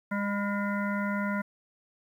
harmonic tone with a mistuned harmonic, 203.1 Hz, G#3, 38 cents flat, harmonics 1 / 3 / 5 / 7 / 9 / 10, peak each -29 / -37 / -37 / -35 / -43 / -41 dBFS, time 0.11-1.42 s, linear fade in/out 10 ms, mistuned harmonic 5, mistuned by -28 cents, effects 10-bit

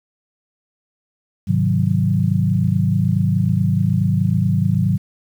sine chord, Ab dominant seventh, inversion none, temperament equal, 103.83 / 130.81 / 155.56 / 185 Hz, Ab2 / C3 / Eb3 / Gb3, 0 / 0 / 0 / 0 cents, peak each -19 / -21 / -20 / -19 dBFS, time 1.47-4.98 s, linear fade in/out 20 ms, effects 8-bit

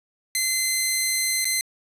10% pulse tone with dropouts, 2062 Hz, C7, 26 cents flat, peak -12 dBFS, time 0.35-1.61 s, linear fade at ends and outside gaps 1 ms, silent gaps 1.445-1.453 s, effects resampled to 32000 Hz + 8-bit

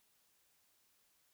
silence, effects white hiss -74 dBFS RMS until 1.33 s

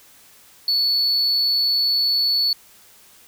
sine tone, 4435 Hz, C#8, in tune, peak -14 dBFS, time 0.68-2.53 s, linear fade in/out 2 ms, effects tanh soft clip ceiling -15 dBFS + white hiss -50 dBFS RMS until 3.27 s

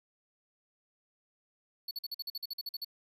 square tone bursts, 4435 Hz, C#8, in tune, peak -36 dBFS, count 13, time 1.88-2.847 s, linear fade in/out 5 ms, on 31 ms, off 47 ms, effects none

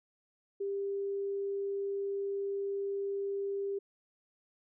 sine tone, 397.2 Hz, G4, 23 cents sharp, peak -32 dBFS, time 0.6-3.79 s, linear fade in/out 10 ms, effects none

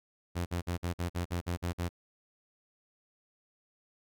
sawtooth tone bursts, 87.31 Hz, F2, in tune, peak -27 dBFS, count 10, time 0.35-1.891 s, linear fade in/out 20 ms, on 110 ms, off 49 ms, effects none

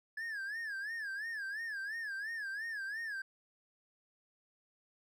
triangle tone with vibrato, 1700 Hz, G#6, 40 cents sharp, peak -36 dBFS, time 0.17-3.22 s, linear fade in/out 5 ms, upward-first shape sine, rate 2.9 Hz, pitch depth 150 cents each way, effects none

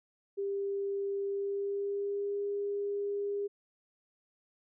sine tone with pitch glide, 397.5 to 404.7 Hz, G4 to G#4, +24 to -45 cents, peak -31 dBFS, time 0.37-3.48 s, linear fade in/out 20 ms, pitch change +31 cents, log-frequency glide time 1.26-2.41 s, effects none

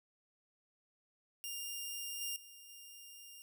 10% pulse tone with level steps, 2804 Hz, F7, 6 cents sharp, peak -32 / -29 / -45 / -43 dBFS, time 1.44-3.42 s, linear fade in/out 0 ms, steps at 2.21 / 2.36 / 2.69 s, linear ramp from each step 2 ms, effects none

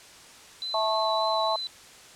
sine tone with vibrato, 3995 Hz, B7, 19 cents sharp, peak -30 dBFS, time 0.62-1.67 s, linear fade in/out 0 ms, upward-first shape sine, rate 3.4 Hz, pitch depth 20 cents each way
harmonic tone, 218.5 Hz, A3, 12 cents flat, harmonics 3 / 4 / 5, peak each -27 / -28 / -29 dBFS, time 0.74-1.56 s, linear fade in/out 2 ms
effects white hiss -49 dBFS RMS until 2.15 s + low-pass 8000 Hz 12 dB/octave

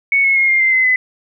sine tone with pitch steps, 2217 / 2183 / 2149 / 2116 / 2083 / 2051 / 2019 Hz, C#7 / C#7 / C7 / C7 / C7 / C7 / B6, 0 / -27 / +46 / +19 / -8 / -35 / +38 cents, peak -10 dBFS, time 0.12-0.96 s, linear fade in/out 2 ms, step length 120 ms, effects none

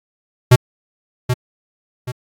square tone with echo, 124.9 Hz, B2, 20 cents sharp, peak -5 dBFS, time 0.51-0.56 s, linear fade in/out 10 ms, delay 780 ms, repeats 2, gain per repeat -9 dB, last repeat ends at 2.12 s, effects AAC 64 kbps

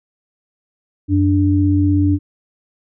sine tone pair together, 92.23 / 292.8 Hz, F#2 / D4, -5 / -5 cents, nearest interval octave + minor sixth, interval 2000 cents, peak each -14 dBFS, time 1.08-2.19 s, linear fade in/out 50 ms, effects none

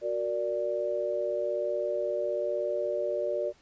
sine chord, Gb augmented, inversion none, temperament equal, 370 / 466.2 / 587.3 Hz, Gb4 / Bb4 / D5, 0 / 0 / 0 cents, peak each -34 / -34 / -29 dBFS, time 0.01-3.53 s, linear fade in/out 50 ms, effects pink hiss -62 dBFS RMS until 3.61 s + resampled to 16000 Hz

